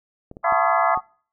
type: clicks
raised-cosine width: 2 ms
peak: -24 dBFS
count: 4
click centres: 0.314 / 0.369 / 0.524 / 0.975 s
type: chord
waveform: sine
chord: D# half-diminished seventh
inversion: first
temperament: equal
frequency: 740 / 880 / 1108.7 / 1244.5 Hz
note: F#5 / A5 / C#6 / D#6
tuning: 0 / 0 / 0 / 0 cents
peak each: -24 dBFS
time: 0.43-1.01 s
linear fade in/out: 50 ms
type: harmonic tone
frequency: 338.2 Hz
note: E4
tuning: 44 cents sharp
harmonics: 2 / 3 / 4 / 5 / 6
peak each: -22 / -26 / -28 / -30 / -32 dBFS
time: 0.44-0.95 s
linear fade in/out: 5 ms
effects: noise-tail reverb RT60 0.5 s tail -26 dB re dry